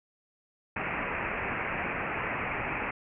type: low-pass noise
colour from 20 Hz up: white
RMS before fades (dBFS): -33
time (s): 0.76-2.91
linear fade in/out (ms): 5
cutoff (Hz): 2600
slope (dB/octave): 96
effects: none